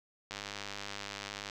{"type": "click train", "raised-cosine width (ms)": 0.2, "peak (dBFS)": -22, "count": 121, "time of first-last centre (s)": [0.31, 1.498], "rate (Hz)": 101, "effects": []}